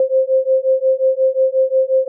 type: beating tone pair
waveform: sine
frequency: 523 / 528.6 Hz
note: C5 / C5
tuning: -1 / +18 cents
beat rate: 5.6 Hz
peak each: -15 dBFS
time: 0-2.08 s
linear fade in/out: 2 ms
effects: none